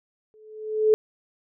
sine tone with exponential growth, 432 Hz, A4, 32 cents flat, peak -12 dBFS, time 0.34-0.94 s, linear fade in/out 0 ms, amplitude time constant 130 ms, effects none

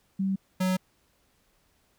sine / square tone pair in turn, 192.8 / 185.41 Hz, G3 / F#3, -28 / +4 cents, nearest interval minor second, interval 68 cents, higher first, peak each -24 dBFS, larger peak neither, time 0.19-0.36 / 0.6-0.77 s, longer neither, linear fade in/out 10 ms, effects pink hiss -68 dBFS RMS until 1.98 s

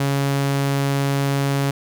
sawtooth tone, 139.1 Hz, C#3, 6 cents sharp, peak -14 dBFS, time 0-1.71 s, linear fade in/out 5 ms, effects none

